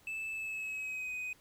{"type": "tone with pitch glide", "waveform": "triangle", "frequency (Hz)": [2628, 2502], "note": ["E7", "D#7"], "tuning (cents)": [-6, 9], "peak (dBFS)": -35, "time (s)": [0.07, 1.33], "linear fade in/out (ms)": 2, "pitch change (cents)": -85, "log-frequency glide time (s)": [0.32, 1.14], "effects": ["pink hiss -64 dBFS RMS until 1.4 s"]}